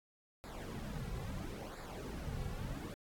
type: noise with flanger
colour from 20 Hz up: brown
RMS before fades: -43 dBFS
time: 0.44-2.94 s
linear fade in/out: 0 ms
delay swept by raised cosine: 0.33 to 3.33 ms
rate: 0.74 Hz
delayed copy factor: -0.7
effects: AAC 64 kbps